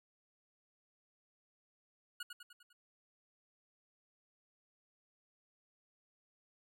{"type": "tone with echo", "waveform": "25% pulse", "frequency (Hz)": 1448, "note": "F#6", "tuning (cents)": -38, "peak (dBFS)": -37, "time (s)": [2.2, 2.23], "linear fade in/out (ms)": 5, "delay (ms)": 100, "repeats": 5, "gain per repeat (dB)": -5, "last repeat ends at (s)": 2.73, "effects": []}